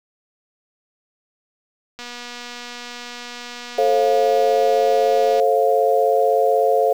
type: click train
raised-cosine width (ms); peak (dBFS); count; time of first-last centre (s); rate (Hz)
0.2; -17; 826; 1.99-5.399; 242
type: chord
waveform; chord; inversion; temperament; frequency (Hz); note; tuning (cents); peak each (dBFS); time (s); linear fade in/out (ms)
sine; F major; first; equal with one note detuned; 440 / 536.1 / 698.5; A4 / C5 / F5; 0 / +42 / 0; -18; 3.78-6.93; 5
effects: 7-bit